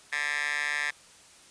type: tone with high-pass filter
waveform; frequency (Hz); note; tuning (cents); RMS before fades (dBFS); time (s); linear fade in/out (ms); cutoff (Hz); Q
10% pulse; 146.83; D3; 0; -30; 0.12-0.91; 10; 1700; 7.4
effects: white hiss -54 dBFS RMS until 1.5 s + resampled to 22050 Hz